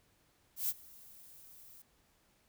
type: noise with ADSR envelope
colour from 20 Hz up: violet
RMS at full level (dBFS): -32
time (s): 0.56-1.82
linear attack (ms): 130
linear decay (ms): 38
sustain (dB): -24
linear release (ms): 3
effects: pink hiss -71 dBFS RMS until 2.48 s